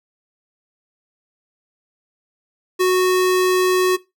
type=tone; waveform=square; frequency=368.4 Hz; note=F#4; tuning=7 cents flat; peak=-14 dBFS; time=2.79-3.97 s; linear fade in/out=20 ms; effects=noise-tail reverb RT60 0.2 s tail -18 dB re dry